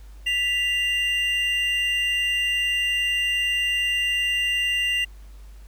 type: tone pair together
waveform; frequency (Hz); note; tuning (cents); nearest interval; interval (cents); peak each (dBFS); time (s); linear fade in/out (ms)
triangle; 1973.5 / 2791; B6 / F7; -2 / -2; tritone; 600; -25 / -20; 0.26-5.05; 10
effects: added 50 Hz sine -40 dBFS peak until 5.67 s + pink hiss -57 dBFS RMS until 5.67 s